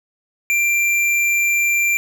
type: tone with tanh clipping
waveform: sine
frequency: 2367 Hz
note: D7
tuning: 13 cents sharp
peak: -16 dBFS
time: 0.5-1.97 s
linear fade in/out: 0 ms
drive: 16 dB
effects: none